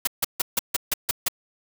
white noise bursts, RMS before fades -22 dBFS, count 8, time 0.05-1.284 s, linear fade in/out 5 ms, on 23 ms, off 150 ms, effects none

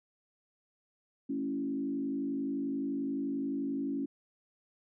sine tone with frequency modulation, 277.2 Hz, C#4, in tune, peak -31 dBFS, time 1.29-4.06 s, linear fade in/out 10 ms, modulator 51.5 Hz, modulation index 0.88, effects none

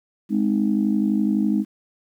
sine chord, Ab major, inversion none, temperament just, 207.7 / 259.6 / 311.5 Hz, Ab3 / C4 / Eb4, 0 / -13 / +2 cents, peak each -19 / -24 / -23 dBFS, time 0.29-1.65 s, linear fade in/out 50 ms, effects tanh soft clip ceiling -8 dBFS + 9-bit

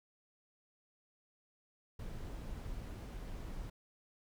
brown noise, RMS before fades -44 dBFS, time 1.99-3.7 s, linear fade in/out 5 ms, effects none

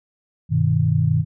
sine chord, G augmented, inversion none, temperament equal, 98 / 123.47 / 155.56 Hz, G2 / B2 / D#3, 0 / 0 / 0 cents, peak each -21 / -20 / -18 dBFS, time 0.49-1.25 s, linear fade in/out 50 ms, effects none

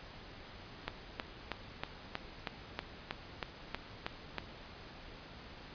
click train, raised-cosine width 0.3 ms, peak -19 dBFS, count 12, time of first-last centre 0.88-4.383 s, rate 3.14 Hz, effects pink hiss -51 dBFS RMS until 5.74 s + resampled to 11025 Hz

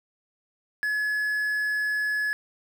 triangle tone with quantisation, 1700 Hz, G#6, 40 cents sharp, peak -22 dBFS, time 0.83-2.33 s, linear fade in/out 0 ms, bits 8, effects none

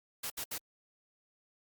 white noise bursts, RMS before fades -38 dBFS, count 3, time 0.23-0.583 s, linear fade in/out 10 ms, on 73 ms, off 67 ms, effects Opus 48 kbps

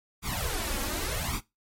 pink noise with flanger, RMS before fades -31 dBFS, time 0.22-1.41 s, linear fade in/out 50 ms, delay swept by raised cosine 0.84 to 3.64 ms, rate 0.87 Hz, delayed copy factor +1, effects noise-tail reverb RT60 0.2 s tail -19 dB re dry + MP3 64 kbps

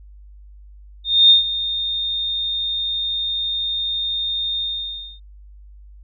sine tone with ADSR envelope, 3656 Hz, A#7, 34 cents flat, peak -6 dBFS, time 1.04-5.2 s, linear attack 260 ms, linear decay 130 ms, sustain -14 dB, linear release 610 ms, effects added 50 Hz sine -40 dBFS peak until 6.03 s

